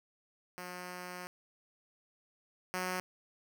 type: tone pair in turn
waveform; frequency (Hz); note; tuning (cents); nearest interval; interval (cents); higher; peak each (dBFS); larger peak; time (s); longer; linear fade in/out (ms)
5% pulse; 179.9 / 183.36; F#3 / F#3; -48 / -15; unison; 33; second; -31 / -23; second; 0.58-1.27 / 2.74-3; first; 0
effects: none